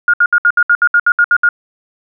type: tone bursts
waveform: sine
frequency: 1425 Hz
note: F6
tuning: 34 cents sharp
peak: -6 dBFS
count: 12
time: 0.08-1.489 s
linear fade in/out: 2 ms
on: 56 ms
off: 67 ms
effects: none